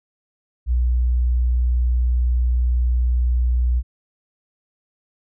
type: tone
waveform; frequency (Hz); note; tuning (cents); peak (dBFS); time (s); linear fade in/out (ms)
sine; 61; B1; -21; -15; 0.66-3.83; 50
effects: none